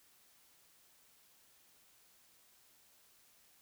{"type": "silence", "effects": ["white hiss -67 dBFS RMS until 3.61 s"]}